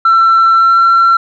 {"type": "tone with pitch glide", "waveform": "sine", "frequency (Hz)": [1344, 1356.5], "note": ["E6", "E6"], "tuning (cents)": [33, 49], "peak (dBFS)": -3, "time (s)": [0.05, 1.17], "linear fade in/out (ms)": 5, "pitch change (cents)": 16, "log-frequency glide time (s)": [0.55, 0.8], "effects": ["tanh soft clip ceiling -3 dBFS"]}